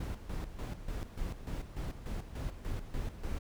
brown noise with tremolo, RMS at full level -37 dBFS, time 0-3.39 s, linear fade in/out 5 ms, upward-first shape square, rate 3.4 Hz, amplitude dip 65%, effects none

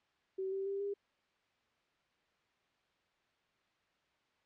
sine tone with pitch steps, 381.2 / 388.1 / 395.1 / 402.2 Hz, G4 / G4 / G4 / G4, -48 / -17 / +14 / +44 cents, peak -35 dBFS, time 0.38-0.94 s, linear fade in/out 10 ms, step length 140 ms, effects white hiss -75 dBFS RMS until 4.45 s + low-pass 3000 Hz 12 dB/octave

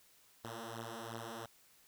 5% pulse beating tone pair, 113.2 / 116 Hz, A2 / A#2, +50 / -8 cents, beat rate 2.8 Hz, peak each -35 / -35 dBFS, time 0.44-1.46 s, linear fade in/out 5 ms, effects white hiss -66 dBFS RMS until 1.87 s

